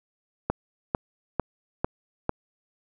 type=click train; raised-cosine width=1 ms; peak=-9 dBFS; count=5; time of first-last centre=0.5-2.294 s; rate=2.23 Hz; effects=none